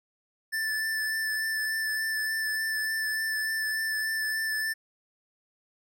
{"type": "tone with vibrato", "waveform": "square", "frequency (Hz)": 1760, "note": "A6", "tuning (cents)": 0, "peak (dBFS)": -28, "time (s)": [0.52, 4.74], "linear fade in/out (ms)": 20, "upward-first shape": "sine", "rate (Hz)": 3.4, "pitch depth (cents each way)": 16, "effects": []}